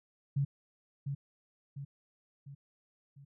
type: tone with echo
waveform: sine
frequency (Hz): 139.6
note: C#3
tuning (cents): +13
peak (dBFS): -27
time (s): 0.36-0.45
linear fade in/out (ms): 10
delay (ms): 700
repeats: 4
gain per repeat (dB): -6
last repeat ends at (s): 3.25
effects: none